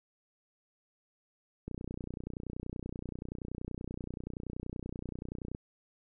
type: click train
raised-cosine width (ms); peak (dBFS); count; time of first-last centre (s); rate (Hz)
3; -26; 119; 1.68-5.549; 30.5
effects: none